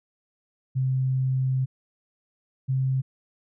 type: tone pair in turn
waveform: sine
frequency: 130.81 / 131.95 Hz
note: C3 / C3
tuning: 0 / +15 cents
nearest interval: unison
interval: 15 cents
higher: second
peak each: -21 dBFS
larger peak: neither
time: 0.75-1.66 / 2.68-3.02 s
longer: first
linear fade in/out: 20 ms
effects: none